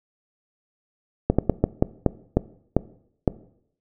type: slowing click train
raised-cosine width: 2 ms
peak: -3 dBFS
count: 9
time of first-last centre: 1.3-3.278 s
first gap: 86 ms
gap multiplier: 1.29
effects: noise-tail reverb RT60 0.7 s tail -19 dB re dry